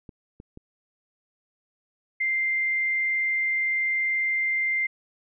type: clicks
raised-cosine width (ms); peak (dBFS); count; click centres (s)
3; -29; 3; 0.092 / 0.401 / 0.574
type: tone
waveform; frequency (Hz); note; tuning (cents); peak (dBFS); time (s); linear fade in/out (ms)
sine; 2093; C7; 0; -22; 2.2-4.87; 10
effects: none